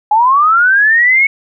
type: linear sweep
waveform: sine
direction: up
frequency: 823 to 2217 Hz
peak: -6 dBFS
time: 0.11-1.27 s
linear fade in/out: 5 ms
effects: none